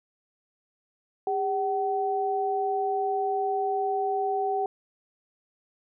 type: tone pair together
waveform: sine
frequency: 402.6 / 760 Hz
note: G4 / F#5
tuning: +46 / +46 cents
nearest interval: major seventh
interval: 1100 cents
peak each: -28 / -26 dBFS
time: 1.27-4.66 s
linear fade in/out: 2 ms
effects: none